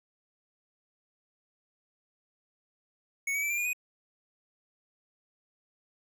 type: tone with pitch steps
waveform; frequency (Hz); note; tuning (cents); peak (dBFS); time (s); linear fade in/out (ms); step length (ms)
square; 2217 / 2269 / 2322 / 2376 / 2432 / 2488; C#7 / C#7 / D7 / D7 / D#7 / D#7; 0 / +40 / -20 / +20 / -40 / -1; -29; 3.27-3.732; 5; 77
effects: none